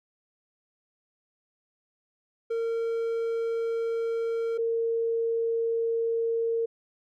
triangle / sine tone pair in turn, 458.6 / 458.6 Hz, A#4 / A#4, -28 / -28 cents, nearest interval unison, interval 0 cents, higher neither, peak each -24 dBFS, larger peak neither, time 2.5-4.58 / 4.58-6.66 s, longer neither, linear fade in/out 10 ms, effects none

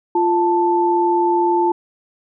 sine tone pair together, 348 / 881 Hz, F4 / A5, -6 / +2 cents, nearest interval octave + major third, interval 1608 cents, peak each -16 dBFS, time 0.15-1.72 s, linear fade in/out 5 ms, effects none

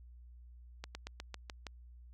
slowing click train, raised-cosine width 0.2 ms, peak -25 dBFS, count 7, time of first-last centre 0.84-1.668 s, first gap 110 ms, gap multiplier 1.09, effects added 60 Hz sine -52 dBFS peak until 2.13 s

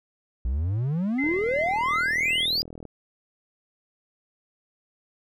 triangle exponential sweep, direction up, 57.4 to 4978 Hz, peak -21 dBFS, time 0.45-2.62 s, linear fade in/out 0 ms
sine tone with tremolo, 2062 Hz, C7, 26 cents flat, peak -25 dBFS, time 1.18-2.46 s, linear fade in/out 10 ms, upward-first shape triangle, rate 2.9 Hz, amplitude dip 55%
click train, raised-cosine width 2 ms, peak -26 dBFS, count 66, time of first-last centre 1.24-2.853 s, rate 40.3 Hz
effects none

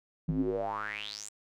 square tone with band-pass filter sweep, 52.3 Hz, G#1, 13 cents sharp, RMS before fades -34 dBFS, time 0.28-1.29 s, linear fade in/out 5 ms, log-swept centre 170 to 8200 Hz, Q 8.4, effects none

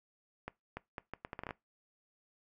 accelerating click train, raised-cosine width 0.5 ms, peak -25 dBFS, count 11, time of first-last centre 0.48-1.508 s, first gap 290 ms, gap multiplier 0.73, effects noise-tail reverb RT60 0.2 s tail -21 dB re dry

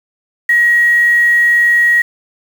sine tone with quantisation, 1899 Hz, A#6, 32 cents sharp, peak -7 dBFS, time 0.49-2.02 s, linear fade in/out 5 ms, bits 5, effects none

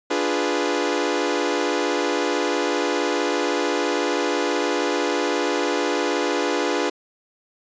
sawtooth chord, D diminished seventh, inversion none, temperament equal, 293.7 / 349.2 / 415.3 / 493.9 Hz, D4 / F4 / Ab4 / Cb5, 0 / 0 / 0 / 0 cents, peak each -22 dBFS, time 0.1-6.9 s, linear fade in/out 10 ms, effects resampled to 16000 Hz

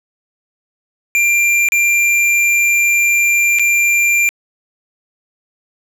square tone with dropouts, 2378 Hz, D7, 21 cents sharp, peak -11 dBFS, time 1.15-4.29 s, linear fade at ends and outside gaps 0 ms, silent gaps 1.687-1.721 / 3.587-3.595 s, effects low-pass 12000 Hz 12 dB/octave

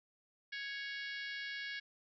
harmonic tone with a mistuned harmonic, 554.4 Hz, C#5, in tune, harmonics 3 / 4 / 5 / 6 / 7 / 8 / 9 / 10, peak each -43 / -46 / -52 / -51 / -54 / -53 / -56 / -59 dBFS, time 0.52-1.8 s, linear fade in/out 10 ms, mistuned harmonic 5, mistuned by +41 cents, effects none

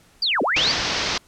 sine linear two-way sweep, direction down then up, 4896 to 207.3 to 4896 Hz, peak -18 dBFS, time 0.22-0.72 s, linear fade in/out 5 ms, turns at 0.42 s
white low-pass noise, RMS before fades -24 dBFS, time 0.56-1.18 s, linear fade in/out 5 ms, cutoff 5700 Hz, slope 48 dB/octave
effects pink hiss -55 dBFS RMS until 1.27 s + low-pass 12000 Hz 12 dB/octave

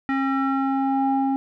square tone with low-pass filter sweep, 270 Hz, C#4, 45 cents flat, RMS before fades -22 dBFS, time 0.09-1.36 s, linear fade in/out 0 ms, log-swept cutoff 1800 to 670 Hz, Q 3.2, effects none

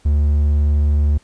triangle tone, 73.42 Hz, D2, in tune, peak -10 dBFS, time 0.05-1.18 s, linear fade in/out 10 ms, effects pink hiss -54 dBFS RMS until 1.23 s + resampled to 22050 Hz

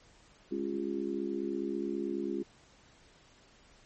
harmonic tone with a mistuned harmonic, 69.3 Hz, C#2, in tune, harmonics 3 / 4 / 5 / 6, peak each -39 / -37 / -35 / -40 dBFS, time 0.51-2.43 s, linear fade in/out 10 ms, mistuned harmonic 6, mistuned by -61 cents, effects pink hiss -61 dBFS RMS until 3.85 s + MP3 32 kbps

